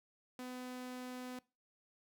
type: tone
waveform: sawtooth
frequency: 251.6 Hz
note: B3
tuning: 32 cents sharp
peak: -40 dBFS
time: 0.39-1.39 s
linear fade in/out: 2 ms
effects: noise-tail reverb RT60 0.3 s tail -22 dB re dry